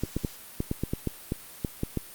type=clicks; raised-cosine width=3 ms; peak=-14 dBFS; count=12; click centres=0.036 / 0.166 / 0.248 / 0.604 / 0.714 / 0.836 / 0.935 / 1.073 / 1.321 / 1.648 / 1.834 / 1.973 s; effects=white hiss -46 dBFS RMS until 2.14 s + Opus 48 kbps